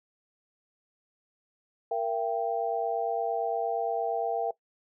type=chord; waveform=sine; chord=E diminished; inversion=second; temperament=equal with one note detuned; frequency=466.2 / 675.4 / 784 Hz; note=Bb4 / E5 / G5; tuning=0 / +42 / 0 cents; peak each=-31 dBFS; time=1.91-4.51 s; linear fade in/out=5 ms; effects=noise-tail reverb RT60 0.1 s tail -19 dB re dry